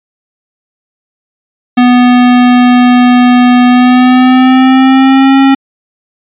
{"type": "tone with pitch glide", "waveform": "square", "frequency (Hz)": [246.9, 270.8], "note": ["B3", "C#4"], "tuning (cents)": [0, -40], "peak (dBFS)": -3, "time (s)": [1.77, 5.55], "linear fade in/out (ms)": 10, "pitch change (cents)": 160, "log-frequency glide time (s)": [3.67, 5.37], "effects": ["resampled to 8000 Hz"]}